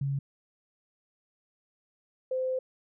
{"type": "tone pair in turn", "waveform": "sine", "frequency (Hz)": [138.59, 516.3], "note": ["C#3", "C5"], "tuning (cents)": [0, -23], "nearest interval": "octave + major seventh", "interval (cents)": 2277, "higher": "second", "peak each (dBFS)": -27, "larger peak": "neither", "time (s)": [[0.01, 0.19], [2.31, 2.59]], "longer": "second", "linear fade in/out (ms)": 5, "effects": []}